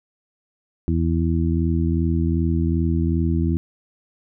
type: harmonic tone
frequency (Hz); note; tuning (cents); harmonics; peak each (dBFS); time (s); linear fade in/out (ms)
82.6; E2; +4; 1 / 2 / 3 / 4; -20 / -23 / -25 / -26; 0.88-3.57; 0
effects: none